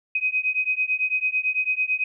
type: beating tone pair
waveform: sine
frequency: 2512 / 2521 Hz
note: D#7 / D#7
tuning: +16 / +22 cents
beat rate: 9 Hz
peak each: -24 dBFS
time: 0.15-2.04 s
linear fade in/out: 5 ms
effects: none